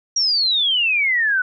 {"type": "exponential sweep", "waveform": "sine", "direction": "down", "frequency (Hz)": [5730, 1467], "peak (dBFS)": -15, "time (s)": [0.16, 1.42], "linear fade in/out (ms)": 5, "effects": []}